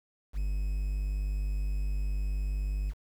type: tone with quantisation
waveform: triangle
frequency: 49.69 Hz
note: G1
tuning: 24 cents sharp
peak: -26 dBFS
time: 0.33-2.94 s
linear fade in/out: 50 ms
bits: 9
effects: none